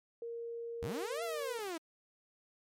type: tone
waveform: sine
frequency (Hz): 466.2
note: A#4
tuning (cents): 0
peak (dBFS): -39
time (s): 0.22-1.59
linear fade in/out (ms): 2
type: linear two-way sweep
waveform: sawtooth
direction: up then down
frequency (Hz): 54.8 to 698 to 312.1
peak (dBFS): -34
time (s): 0.82-1.78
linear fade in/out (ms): 10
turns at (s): 1.23
effects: MP3 64 kbps